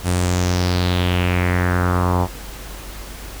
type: tone with low-pass filter sweep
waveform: sawtooth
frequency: 89.6 Hz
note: F2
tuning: 45 cents sharp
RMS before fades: -18 dBFS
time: 0.03-2.28 s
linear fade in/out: 50 ms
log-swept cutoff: 10000 to 880 Hz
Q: 3.5
effects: added 49 Hz sine -33 dBFS peak until 3.4 s + pink hiss -36 dBFS RMS until 3.4 s